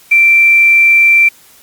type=tone with quantisation; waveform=sine; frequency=2349 Hz; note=D7; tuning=in tune; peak=-4 dBFS; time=0.11-1.29 s; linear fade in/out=10 ms; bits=5; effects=white hiss -43 dBFS RMS until 1.62 s + Opus 48 kbps